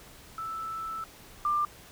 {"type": "tone pair in turn", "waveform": "sine", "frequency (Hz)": [1318.5, 1190.4], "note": ["E6", "D6"], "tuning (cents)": [0, 23], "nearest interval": "major second", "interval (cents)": 177, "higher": "first", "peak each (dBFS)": [-33, -24], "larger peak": "second", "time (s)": [[0.38, 1.04], [1.45, 1.65]], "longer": "first", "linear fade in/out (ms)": 2, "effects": ["pink hiss -51 dBFS RMS until 1.91 s"]}